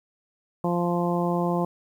harmonic tone, 174.1 Hz, F3, 5 cents flat, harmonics 1 / 2 / 3 / 4 / 5 / 6, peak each -25 / -28 / -30 / -31 / -32 / -33 dBFS, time 0.64-1.65 s, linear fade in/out 2 ms, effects 9-bit

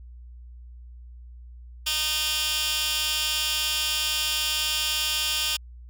15% pulse tone with high-pass filter, 307.3 Hz, D#4, 21 cents flat, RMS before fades -26 dBFS, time 1.86-5.57 s, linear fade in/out 10 ms, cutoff 3200 Hz, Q 1.5, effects added 60 Hz sine -41 dBFS peak until 5.89 s

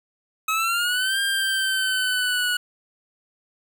25% pulse exponential two-way sweep, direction up then down, 1275 to 1601 to 1460 Hz, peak -17 dBFS, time 0.48-2.57 s, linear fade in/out 5 ms, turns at 1.2 s, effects 9-bit

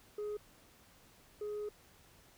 sine tone pair in turn, 418.3 / 418.3 Hz, G#4 / G#4, +12 / +12 cents, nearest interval unison, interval 0 cents, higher neither, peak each -34 / -35 dBFS, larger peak first, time 0.18-0.37 / 1.41-1.69 s, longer second, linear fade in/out 5 ms, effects tanh soft clip ceiling -36 dBFS + pink hiss -63 dBFS RMS until 2.37 s

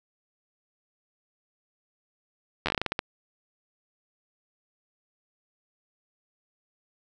slowing click train, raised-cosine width 0.3 ms, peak -10 dBFS, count 11, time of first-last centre 2.66-2.991 s, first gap 11 ms, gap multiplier 1.23, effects none

